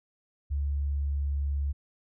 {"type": "tone with pitch glide", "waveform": "sine", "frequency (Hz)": [71.1, 70.69], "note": ["C#2", "C#2"], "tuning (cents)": [45, 34], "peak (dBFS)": -26, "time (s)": [0.5, 1.73], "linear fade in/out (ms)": 20, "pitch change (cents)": -11, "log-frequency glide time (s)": [0.62, 1.37], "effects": []}